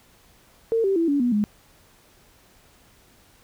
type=tone with pitch steps; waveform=sine; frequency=454.7 / 389 / 332.9 / 284.8 / 243.7 / 208.5 Hz; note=A#4 / G4 / E4 / C#4 / B3 / G#3; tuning=-43 / -13 / +17 / +47 / -23 / +7 cents; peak=-18 dBFS; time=0.72-1.44 s; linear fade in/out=0 ms; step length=120 ms; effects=pink hiss -56 dBFS RMS until 3.43 s